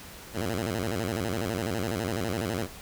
10% pulse tone with vibrato, 101.5 Hz, G#2, 39 cents flat, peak -20 dBFS, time 0.33-2.68 s, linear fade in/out 50 ms, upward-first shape square, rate 12 Hz, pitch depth 210 cents each way, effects pink hiss -45 dBFS RMS until 2.81 s

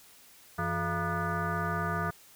sine tone with frequency modulation, 690 Hz, F5, 21 cents flat, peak -28 dBFS, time 0.58-2.11 s, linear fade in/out 10 ms, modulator 261 Hz, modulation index 3.3, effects white hiss -56 dBFS RMS until 2.35 s

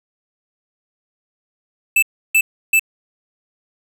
square tone bursts, 2637 Hz, E7, in tune, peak -11 dBFS, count 3, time 1.96-2.795 s, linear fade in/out 5 ms, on 65 ms, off 320 ms, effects none

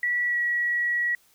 sine tone with pitch glide, 1944 to 1922.8 Hz, B6 to B6, -28 to -47 cents, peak -22 dBFS, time 0.03-1.15 s, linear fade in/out 2 ms, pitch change -19 cents, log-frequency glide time 0.26-0.38 s, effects white hiss -61 dBFS RMS until 1.34 s

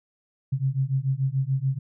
sine beating tone pair, 130.81 / 137.71 Hz, C3 / C#3, 0 / -11 cents, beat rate 6.9 Hz, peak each -25 dBFS, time 0.52-1.79 s, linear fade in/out 10 ms, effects none

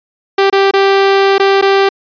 sawtooth tone with dropouts, 392 Hz, G4, in tune, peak -3 dBFS, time 0.38-1.89 s, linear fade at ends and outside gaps 5 ms, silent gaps 0.5-0.526 / 0.711-0.736 / 1.382-1.397 / 1.614-1.623 s, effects resampled to 11025 Hz

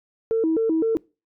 sine tone with vibrato, 380.9 Hz, G4, 50 cents flat, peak -17 dBFS, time 0.31-0.97 s, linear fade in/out 0 ms, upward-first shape square, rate 3.9 Hz, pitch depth 290 cents each way, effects noise-tail reverb RT60 0.3 s tail -24 dB re dry + tanh soft clip ceiling -13 dBFS

